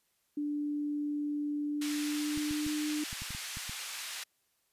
sine tone with pitch glide, 293.7 to 301.1 Hz, D4 to D4, 0 to +43 cents, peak -31 dBFS, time 0.37-3.04 s, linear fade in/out 5 ms, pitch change +43 cents, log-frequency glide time 1.64-2.72 s
pink band-pass noise, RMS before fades -41 dBFS, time 1.81-4.24 s, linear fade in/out 10 ms, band 1900 to 11000 Hz, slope 12 dB/octave
clicks, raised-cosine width 5 ms, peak -31 dBFS, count 9, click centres 2.375 / 2.51 / 2.665 / 3.129 / 3.22 / 3.306 / 3.349 / 3.571 / 3.695 s
effects white hiss -75 dBFS RMS until 4.72 s + resampled to 32000 Hz

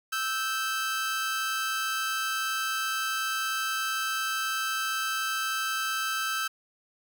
sawtooth tone pair together, 1311 / 1559.1 Hz, E6 / G6, -10 / -10 cents, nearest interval minor third, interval 300 cents, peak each -27 dBFS, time 0.12-6.48 s, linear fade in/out 10 ms, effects none

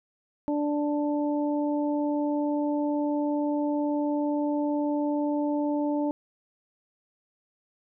harmonic tone, 293.7 Hz, D4, in tune, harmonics 1 / 2 / 3, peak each -25 / -31 / -35 dBFS, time 0.48-6.11 s, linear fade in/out 0 ms, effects none

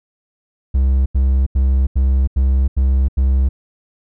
triangle tone bursts, 66.1 Hz, C2, 18 cents sharp, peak -9 dBFS, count 7, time 0.74-3.49 s, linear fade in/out 10 ms, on 320 ms, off 85 ms, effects none

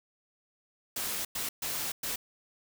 white noise bursts at uneven times, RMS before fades -34 dBFS, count 4, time 0.96-1.25 / 1.35-1.49 / 1.62-1.92 / 2.03-2.16 s, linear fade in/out 5 ms, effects none

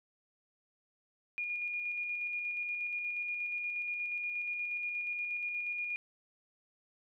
sine tone with tremolo, 2432 Hz, D#7, 40 cents flat, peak -33 dBFS, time 1.38-5.96 s, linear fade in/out 0 ms, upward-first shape square, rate 8.4 Hz, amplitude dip 25%, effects none

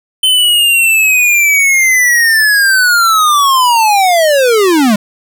square linear sweep, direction down, 3071 to 197.2 Hz, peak -7 dBFS, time 0.23-4.96 s, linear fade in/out 5 ms, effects none

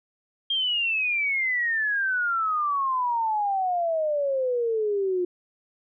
sine exponential sweep, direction down, 3226 to 352.5 Hz, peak -22 dBFS, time 0.5-5.25 s, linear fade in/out 5 ms, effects none

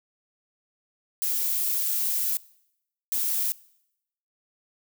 violet noise bursts at uneven times, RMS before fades -26 dBFS, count 2, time 1.22-2.37 / 3.12-3.52 s, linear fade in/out 0 ms, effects noise-tail reverb RT60 0.8 s tail -22 dB re dry

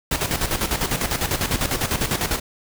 pink noise with tremolo, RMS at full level -21 dBFS, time 0.11-2.4 s, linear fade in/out 5 ms, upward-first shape square, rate 10 Hz, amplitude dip 65%, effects none

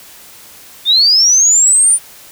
sine linear sweep, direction up, 3520 to 9397 Hz, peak -6 dBFS, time 0.85-1.99 s, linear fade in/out 50 ms, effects white hiss -38 dBFS RMS until 2.31 s

